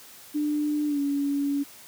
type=tone with pitch glide; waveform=sine; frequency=297.7 to 282.9 Hz; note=D4 to C#4; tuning=+24 to +35 cents; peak=-23 dBFS; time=0.34-1.64 s; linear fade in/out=20 ms; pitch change=-89 cents; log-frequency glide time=0.87-0.99 s; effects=white hiss -48 dBFS RMS until 1.87 s + high-pass 80 Hz 12 dB/octave

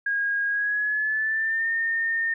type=tone with pitch glide; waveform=sine; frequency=1634 to 1823.5 Hz; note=G#6 to A#6; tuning=-29 to -39 cents; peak=-22 dBFS; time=0.06-2.34 s; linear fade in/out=5 ms; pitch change=+190 cents; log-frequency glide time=0.47-1.7 s; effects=none

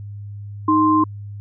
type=tone pair together; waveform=sine; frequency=310.7 / 1046.5 Hz; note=D#4 / C6; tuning=-2 / 0 cents; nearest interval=octave + major sixth; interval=2102 cents; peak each=-15 dBFS; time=0.68-1.04 s; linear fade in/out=5 ms; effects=added 102 Hz sine -30 dBFS peak until 1.4 s

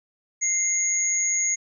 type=tone pair together; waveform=sine; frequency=2093 / 6655 Hz; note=C7 / G#8; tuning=0 / +3 cents; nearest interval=octave + minor sixth; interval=2003 cents; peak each=-29 / -21 dBFS; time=0.41-1.56 s; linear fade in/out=20 ms; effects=none

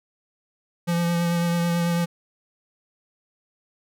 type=tone with vibrato; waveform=square; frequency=171.3 Hz; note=F3; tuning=33 cents flat; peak=-21 dBFS; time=0.87-2.06 s; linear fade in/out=20 ms; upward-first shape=triangle; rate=9.1 Hz; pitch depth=20 cents each way; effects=none

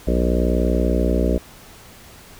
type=harmonic tone with a mistuned harmonic; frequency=60.4 Hz; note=B1; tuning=38 cents flat; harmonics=1 / 3 / 4 / 5 / 6 / 7 / 8 / 9 / 10; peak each=-19 / -24 / -25 / -26 / -27 / -27 / -28 / -29 / -29 dBFS; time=0.07-1.38 s; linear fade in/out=5 ms; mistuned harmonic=10; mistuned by=+35 cents; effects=pink hiss -44 dBFS RMS until 2.39 s

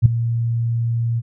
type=tone with ADSR envelope; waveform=sine; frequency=116.54 Hz; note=A#2; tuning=in tune; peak=-3 dBFS; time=0.02-1.22 s; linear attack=37 ms; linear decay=6 ms; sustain=-14 dB; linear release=38 ms; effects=none

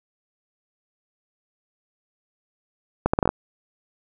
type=accelerating click train; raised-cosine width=1 ms; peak=-4 dBFS; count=7; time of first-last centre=3.06-3.291 s; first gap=75 ms; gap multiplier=0.72; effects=none

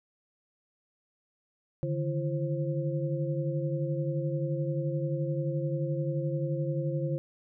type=tone cluster; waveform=sine; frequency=144.9 / 156.4 / 339.7 / 530 Hz; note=D3 / D#3 / F4 / C5; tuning=-23 / +9 / -48 / +22 cents; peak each=-30 / -36 / -36 / -35 dBFS; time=1.83-7.18 s; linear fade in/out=0 ms; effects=none

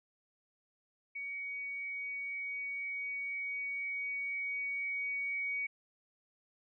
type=tone with level ramp; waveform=sine; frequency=2249 Hz; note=C#7; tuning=24 cents sharp; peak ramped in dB=-38 to -33 dBFS; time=1.15-5.67 s; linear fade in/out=10 ms; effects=none

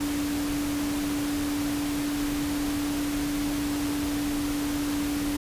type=tone in noise; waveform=sine; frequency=290.1 Hz; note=D4; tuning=21 cents flat; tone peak=-26 dBFS; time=0-5.37 s; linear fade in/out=10 ms; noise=pink; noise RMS=-34 dBFS; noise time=0-5.37 s; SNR=+5 dB; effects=resampled to 32000 Hz

